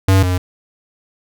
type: tone pair in turn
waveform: square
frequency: 95.7 / 90.81 Hz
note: G2 / F#2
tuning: -41 / -32 cents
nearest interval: minor second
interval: 91 cents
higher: first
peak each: -9 / -15 dBFS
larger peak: first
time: 0.08-0.23 / 0.23-0.38 s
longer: neither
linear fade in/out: 5 ms
effects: none